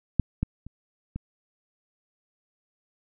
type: clicks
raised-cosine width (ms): 5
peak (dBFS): -7 / -12 / -28 / -20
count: 4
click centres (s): 0.197 / 0.43 / 0.666 / 1.16
effects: none